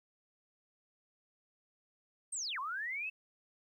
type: linear two-way sweep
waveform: sine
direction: down then up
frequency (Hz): 8750 to 992 to 2677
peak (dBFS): -36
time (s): 2.32-3.1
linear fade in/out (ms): 10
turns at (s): 2.59
effects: 12-bit